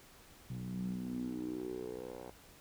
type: tone with band-pass filter sweep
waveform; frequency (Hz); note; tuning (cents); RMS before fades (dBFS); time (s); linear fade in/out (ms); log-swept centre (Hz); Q
10% pulse; 61.9; B1; +5; -41; 0.5-2.31; 5; 140 to 620; 5.9
effects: pink hiss -59 dBFS RMS until 2.6 s